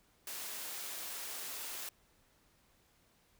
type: high-pass noise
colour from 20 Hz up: white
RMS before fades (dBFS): -43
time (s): 0.27-1.89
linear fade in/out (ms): 2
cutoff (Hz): 320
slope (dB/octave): 12
effects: pink hiss -70 dBFS RMS until 3.39 s